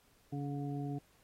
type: harmonic tone with a mistuned harmonic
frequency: 141.8 Hz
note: C#3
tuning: 40 cents sharp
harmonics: 1 / 2 / 3 / 5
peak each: -38 / -40 / -48 / -48 dBFS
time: 0.32-0.99 s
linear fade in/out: 10 ms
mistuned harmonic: 5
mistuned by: +24 cents
effects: pink hiss -69 dBFS RMS until 1.23 s + AAC 48 kbps